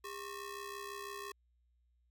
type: ring-modulated tone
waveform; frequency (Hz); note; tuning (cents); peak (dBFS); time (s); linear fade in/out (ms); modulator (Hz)
sawtooth; 740; F#5; 0; -36; 0.04-1.32; 5; 337
effects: added 60 Hz sine -70 dBFS peak until 2.1 s